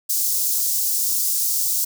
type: high-pass noise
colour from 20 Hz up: white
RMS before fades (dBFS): -21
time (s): 0.09-1.85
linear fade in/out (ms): 10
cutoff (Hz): 5300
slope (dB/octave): 24
effects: none